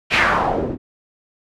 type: noise with low-pass filter sweep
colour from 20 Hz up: white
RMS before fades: -18 dBFS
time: 0.1-0.78 s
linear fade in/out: 50 ms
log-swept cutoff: 2800 to 260 Hz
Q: 2.7
effects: none